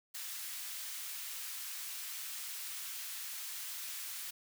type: high-pass noise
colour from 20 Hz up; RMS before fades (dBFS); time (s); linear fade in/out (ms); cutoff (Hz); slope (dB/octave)
white; -43; 0.14-4.31; 10; 1500; 12
effects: none